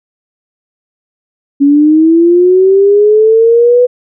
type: linear sweep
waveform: sine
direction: up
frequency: 277.9 to 497.9 Hz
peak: -3 dBFS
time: 1.6-3.87 s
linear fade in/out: 20 ms
effects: none